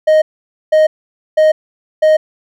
triangle tone bursts, 622.3 Hz, D#5, in tune, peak -4 dBFS, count 4, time 0.07-2.17 s, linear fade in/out 10 ms, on 150 ms, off 500 ms, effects none

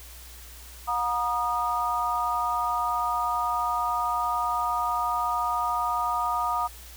sine tone cluster, 719 / 949 / 1229 Hz, F#5 / A#5 / D#6, -50 / +31 / -22 cents, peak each -30 / -28 / -27 dBFS, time 0.87-6.68 s, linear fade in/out 20 ms, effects added 60 Hz sine -45 dBFS peak until 6.96 s + white hiss -47 dBFS RMS until 6.96 s

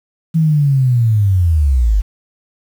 sine linear sweep, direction down, 164.81 to 46.25 Hz, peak -9 dBFS, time 0.34-2.02 s, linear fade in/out 20 ms, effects 7-bit

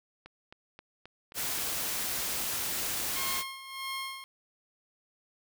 click train, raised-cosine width 0.3 ms, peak -31 dBFS, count 9, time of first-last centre 0.26-2.382 s, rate 3.77 Hz
white noise, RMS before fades -33 dBFS, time 1.34-3.44 s, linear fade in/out 50 ms
15% pulse tone with tremolo, 1073 Hz, C6, 43 cents sharp, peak -27 dBFS, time 3.16-4.24 s, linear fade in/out 0 ms, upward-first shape sine, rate 1.6 Hz, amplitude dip 70%
effects none

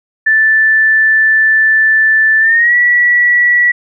sine tone with pitch glide, 1760 to 1941.6 Hz, A6 to B6, 0 to -30 cents, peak -6 dBFS, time 0.26-3.72 s, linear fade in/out 10 ms, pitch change +170 cents, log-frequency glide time 2.4-2.75 s, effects none

